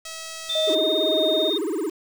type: tone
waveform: 5% pulse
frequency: 646 Hz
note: E5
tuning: 35 cents flat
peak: -22 dBFS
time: 0.05-0.75 s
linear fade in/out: 5 ms
type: tone with pitch glide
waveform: sine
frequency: 3580 to 3676 Hz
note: A7 to A#7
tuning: +29 to -25 cents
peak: -23 dBFS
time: 0.49-1.58 s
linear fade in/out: 10 ms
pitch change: +46 cents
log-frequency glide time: 0.65-0.85 s
type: tone with tremolo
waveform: sine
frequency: 628 Hz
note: D#5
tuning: 16 cents sharp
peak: -20 dBFS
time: 0.55-1.5 s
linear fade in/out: 5 ms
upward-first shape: triangle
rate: 1.8 Hz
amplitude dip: 35%
type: tone with vibrato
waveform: triangle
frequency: 360.5 Hz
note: F#4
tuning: 45 cents flat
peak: -21 dBFS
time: 0.67-1.9 s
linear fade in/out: 10 ms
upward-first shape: sine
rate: 18 Hz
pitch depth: 300 cents each way
effects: 7-bit